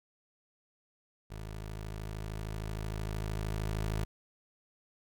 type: tone with level ramp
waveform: 20% pulse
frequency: 53.1 Hz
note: G#1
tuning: 39 cents sharp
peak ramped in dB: -36 to -26 dBFS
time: 1.3-4.05 s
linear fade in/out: 10 ms
effects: none